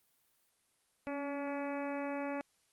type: harmonic tone with a mistuned harmonic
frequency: 283.9 Hz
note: C#4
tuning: 41 cents sharp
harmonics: 1 / 2 / 3 / 4 / 5 / 6 / 7 / 8 / 9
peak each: -39 / -40 / -44 / -49 / -51 / -51 / -53 / -52 / -53 dBFS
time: 1.07-2.41 s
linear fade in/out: 0 ms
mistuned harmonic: 1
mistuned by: -26 cents
effects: white hiss -74 dBFS RMS until 2.72 s + Opus 32 kbps